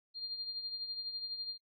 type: tone with tremolo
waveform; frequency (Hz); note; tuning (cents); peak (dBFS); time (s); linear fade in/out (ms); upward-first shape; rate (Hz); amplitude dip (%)
sine; 4200; C8; +6; -35; 0.14-1.58; 50; triangle; 12; 65
effects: noise-tail reverb RT60 0.1 s tail -26 dB re dry